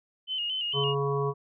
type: tone with vibrato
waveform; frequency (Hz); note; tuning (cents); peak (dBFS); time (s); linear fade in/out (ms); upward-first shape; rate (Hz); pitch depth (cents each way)
sine; 2953; F#7; -4; -28; 0.27-0.95; 50; square; 4.4; 56
type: harmonic tone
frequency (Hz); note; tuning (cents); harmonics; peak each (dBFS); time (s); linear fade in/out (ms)
140; C#3; +18; 1 / 3 / 5 / 7 / 8; -29 / -28 / -40 / -36 / -34; 0.73-1.34; 50
effects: none